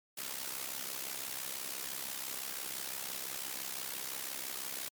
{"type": "noise with amplitude modulation", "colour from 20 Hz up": "white", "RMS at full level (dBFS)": -37, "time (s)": [0.17, 4.89], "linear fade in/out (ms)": 10, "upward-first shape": "sine", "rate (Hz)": 65.9, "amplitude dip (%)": 75, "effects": ["high-pass 150 Hz 12 dB/octave", "MP3 96 kbps"]}